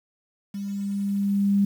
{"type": "tone with level ramp", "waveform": "sine", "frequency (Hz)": 200, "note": "G3", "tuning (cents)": 35, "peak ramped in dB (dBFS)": [-29, -16], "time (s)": [0.54, 1.65], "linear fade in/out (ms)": 5, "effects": ["8-bit"]}